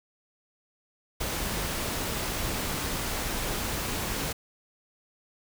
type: noise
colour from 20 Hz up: pink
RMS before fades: -31 dBFS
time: 1.2-4.33 s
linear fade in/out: 10 ms
effects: none